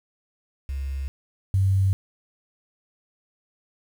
sine tone pair in turn, 68.2 / 96.45 Hz, C#2 / G2, -28 / -28 cents, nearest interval tritone, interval 600 cents, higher second, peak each -26 / -17 dBFS, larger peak second, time 0.69-1.08 / 1.54-1.93 s, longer neither, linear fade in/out 0 ms, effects 8-bit

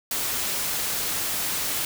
white noise, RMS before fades -27 dBFS, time 0.11-1.85 s, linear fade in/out 2 ms, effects none

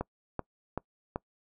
click train, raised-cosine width 1 ms, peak -18 dBFS, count 4, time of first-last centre 0.01-1.159 s, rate 2.61 Hz, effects noise-tail reverb RT60 0.1 s tail -24 dB re dry

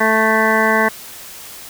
harmonic tone, 220 Hz, A3, in tune, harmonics 1 / 2 / 3 / 4 / 5 / 7 / 8 / 9, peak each -20 / -20 / -20 / -20 / -20 / -20 / -20 / -20 dBFS, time 0-0.89 s, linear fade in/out 10 ms, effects white hiss -35 dBFS RMS until 1.69 s

